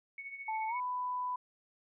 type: tone with tremolo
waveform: sine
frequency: 2218 Hz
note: C#7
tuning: in tune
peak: -39 dBFS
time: 0.18-0.8 s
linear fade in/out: 2 ms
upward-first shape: triangle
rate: 14 Hz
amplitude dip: 70%
type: tone with pitch glide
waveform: sine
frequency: 877 to 995.8 Hz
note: A5 to B5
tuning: -6 to +14 cents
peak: -33 dBFS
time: 0.48-1.36 s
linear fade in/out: 5 ms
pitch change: +220 cents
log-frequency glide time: 0.68-0.76 s
effects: none